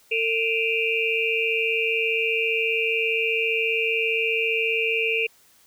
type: tone cluster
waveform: sine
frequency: 451 / 2376 / 2543 / 2765 Hz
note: A4 / D7 / D#7 / F7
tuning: +43 / +20 / +37 / -18 cents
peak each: -26 / -26 / -27 / -26 dBFS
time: 0.11-5.27 s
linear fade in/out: 10 ms
effects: white hiss -57 dBFS RMS until 5.66 s